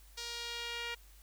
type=tone with band-pass filter sweep; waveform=sawtooth; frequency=471.8 Hz; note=A#4; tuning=21 cents sharp; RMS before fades=-41 dBFS; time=0.17-0.95 s; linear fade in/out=10 ms; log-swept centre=4900 to 2500 Hz; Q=1.6; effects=added 50 Hz sine -56 dBFS peak until 1.22 s + white hiss -63 dBFS RMS until 1.22 s